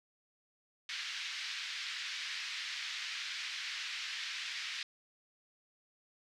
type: band-pass noise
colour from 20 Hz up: pink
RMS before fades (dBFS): -41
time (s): 0.89-4.83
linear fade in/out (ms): 2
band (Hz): 1800 to 5100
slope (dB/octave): 24
effects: none